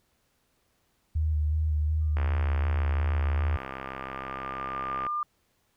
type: tone with vibrato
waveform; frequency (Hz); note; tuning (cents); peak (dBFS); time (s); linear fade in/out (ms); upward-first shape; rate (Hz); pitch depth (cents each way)
sine; 76.9; D#2; -20; -23; 1.15-3.57; 10; square; 2.7; 26
type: tone with exponential growth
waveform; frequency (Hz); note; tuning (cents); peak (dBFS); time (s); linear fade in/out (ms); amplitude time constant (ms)
sine; 1200; D6; +37; -26; 2.01-5.23; 2; 700
type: click train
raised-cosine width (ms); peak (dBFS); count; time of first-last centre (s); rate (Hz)
0.5; -20; 193; 2.17-5.066; 66.3
effects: pink hiss -71 dBFS RMS until 5.76 s